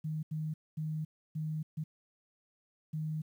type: tone bursts at uneven times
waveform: sine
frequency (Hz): 155.56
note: D#3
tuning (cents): 0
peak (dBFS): -33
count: 6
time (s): 0.04-0.23 / 0.31-0.54 / 0.77-1.05 / 1.35-1.63 / 1.77-1.84 / 2.93-3.22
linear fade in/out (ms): 10
effects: 11-bit